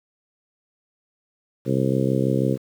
harmonic tone, 66.2 Hz, C2, 21 cents sharp, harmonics 2 / 3 / 4 / 5 / 6 / 7 / 8, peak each -23 / -25 / -26 / -27 / -28 / -28 / -29 dBFS, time 1.65-2.58 s, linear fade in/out 50 ms, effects 8-bit

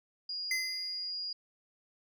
sine tone, 4858 Hz, D#8, 42 cents flat, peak -35 dBFS, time 0.29-1.33 s, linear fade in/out 5 ms
square tone with exponential decay, 2053 Hz, C7, 33 cents flat, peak -29 dBFS, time 0.51-1.11 s, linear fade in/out 2 ms, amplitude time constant 130 ms
effects none

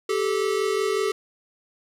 square tone pair together, 389.2 / 434.6 Hz, G4 / A4, -12 / -21 cents, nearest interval major second, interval 191 cents, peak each -25 dBFS, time 0.09-1.12 s, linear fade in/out 5 ms, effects low-pass 10000 Hz 12 dB/octave + 9-bit

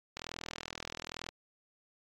click train, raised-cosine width 0.2 ms, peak -21 dBFS, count 47, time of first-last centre 0.17-1.289 s, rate 41.1 Hz, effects AAC 48 kbps

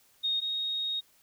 sine tone pair in turn, 3714 / 3740 Hz, A#7 / A#7, -7 / +5 cents, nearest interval unison, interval 12 cents, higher second, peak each -26 / -29 dBFS, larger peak first, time 0.23-0.41 / 0.41-1.01 s, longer second, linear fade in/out 20 ms, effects white hiss -64 dBFS RMS until 1.22 s

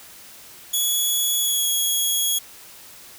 10% pulse tone with pitch glide, 3382 to 3328 Hz, G#7 to G#7, +31 to +3 cents, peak -12 dBFS, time 0.73-2.39 s, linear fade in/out 10 ms, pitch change -28 cents, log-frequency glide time 1.39-1.69 s, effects white hiss -44 dBFS RMS until 3.18 s

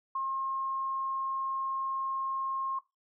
sine tone, 1071 Hz, C6, 40 cents sharp, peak -30 dBFS, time 0.15-2.79 s, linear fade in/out 5 ms, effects noise-tail reverb RT60 0.2 s tail -17 dB re dry

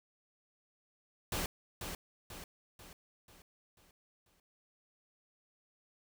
pink noise with echo, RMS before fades -36 dBFS, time 1.32-1.46 s, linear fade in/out 2 ms, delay 490 ms, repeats 6, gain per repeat -6 dB, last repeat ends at 4.4 s, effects none

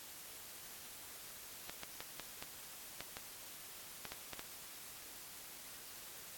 clicks, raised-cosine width 0.2 ms, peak -26 dBFS, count 11, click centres 1.696 / 1.834 / 2.005 / 2.197 / 2.425 / 3.006 / 3.169 / 4.053 / 4.12 / 4.333 / 4.394 s, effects white hiss -52 dBFS RMS until 6.37 s + AAC 64 kbps

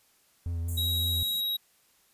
triangle tone with vibrato, 84.4 Hz, E2, 41 cents sharp, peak -27 dBFS, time 0.46-1.23 s, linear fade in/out 0 ms, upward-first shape sine, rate 5.3 Hz, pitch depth 28 cents each way
white band-stop noise, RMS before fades -40 dBFS, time 0.68-1.41 s, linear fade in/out 5 ms, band 260 to 6800 Hz, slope 96 dB/octave
square tone, 3829 Hz, A#7, 46 cents sharp, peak -28 dBFS, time 0.77-1.57 s, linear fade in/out 10 ms
effects white hiss -65 dBFS RMS until 2.13 s + resampled to 32000 Hz

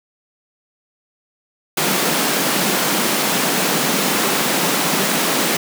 pink high-pass noise, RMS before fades -18 dBFS, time 1.77-5.57 s, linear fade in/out 5 ms, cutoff 160 Hz, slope 48 dB/octave, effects none

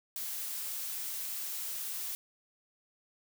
blue noise, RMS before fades -38 dBFS, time 0.16-2.15 s, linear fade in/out 0 ms, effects none

